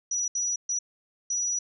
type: tone bursts at uneven times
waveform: sine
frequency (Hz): 5860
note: F#8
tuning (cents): -18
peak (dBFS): -25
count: 4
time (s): 0.11-0.28 / 0.35-0.56 / 0.69-0.79 / 1.3-1.59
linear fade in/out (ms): 5
effects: none